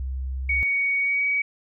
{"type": "tone", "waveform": "sine", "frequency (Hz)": 65.41, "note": "C2", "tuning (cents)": 0, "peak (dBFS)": -26, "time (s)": [0, 0.63], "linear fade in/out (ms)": 0}
{"type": "tone with pitch glide", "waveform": "sine", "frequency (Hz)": [2239, 2265], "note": ["C#7", "C#7"], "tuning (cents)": [17, 37], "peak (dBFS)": -20, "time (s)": [0.49, 1.42], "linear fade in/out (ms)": 5, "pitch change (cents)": 20, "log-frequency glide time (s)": [1, 1.25]}
{"effects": []}